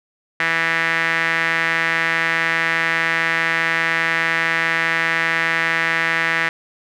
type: tone with band-pass filter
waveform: sawtooth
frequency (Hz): 164.81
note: E3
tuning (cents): 0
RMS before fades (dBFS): -19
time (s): 0.4-6.49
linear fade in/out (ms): 2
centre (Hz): 1900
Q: 4.1
effects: none